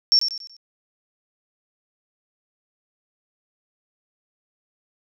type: tone with echo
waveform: sine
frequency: 5460 Hz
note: F8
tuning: 40 cents flat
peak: -12 dBFS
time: 0.12-0.19 s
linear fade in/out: 0 ms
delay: 94 ms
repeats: 4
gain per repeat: -8 dB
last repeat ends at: 0.566 s
effects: none